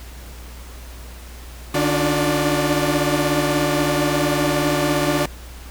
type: tone cluster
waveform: sawtooth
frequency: 148.4 / 285 / 301.4 / 359.1 / 586 Hz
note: D3 / C#4 / D4 / F4 / D5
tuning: +18 / +48 / +45 / +48 / -4 cents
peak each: -20 dBFS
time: 1.74-5.26 s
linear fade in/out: 5 ms
effects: added 60 Hz sine -35 dBFS peak until 5.7 s + pink hiss -42 dBFS RMS until 5.7 s